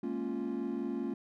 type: chord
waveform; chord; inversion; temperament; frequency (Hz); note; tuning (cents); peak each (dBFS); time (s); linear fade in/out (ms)
triangle; Bb minor seventh; third; equal; 207.7 / 233.1 / 277.2 / 349.2; Ab3 / Bb3 / Db4 / F4; 0 / 0 / 0 / 0; -39 / -35 / -35 / -36; 0.03-1.14; 5
effects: tanh soft clip ceiling -24 dBFS